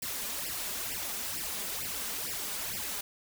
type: noise with flanger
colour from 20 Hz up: white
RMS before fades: -36 dBFS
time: 0.02-3.01 s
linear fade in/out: 5 ms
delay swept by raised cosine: 0.38 to 4.98 ms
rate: 2.2 Hz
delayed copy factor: +1
effects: none